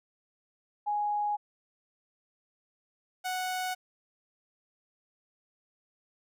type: tone pair in turn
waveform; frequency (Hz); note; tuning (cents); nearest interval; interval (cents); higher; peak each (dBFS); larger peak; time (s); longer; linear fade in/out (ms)
sine / sawtooth; 830.6 / 738.7; G#5 / F#5; 0 / -3; major second; 203; first; -27; neither; 0.86-1.37 / 3.24-3.75; neither; 20
effects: none